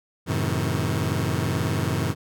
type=chord; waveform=sawtooth; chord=F# diminished seventh; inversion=none; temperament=just; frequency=92.5 / 111 / 133.2 / 159.84 Hz; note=F#2 / A2 / C3 / Eb3; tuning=0 / +16 / +31 / +47 cents; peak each=-24 dBFS; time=0.26-2.15 s; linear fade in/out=50 ms; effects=none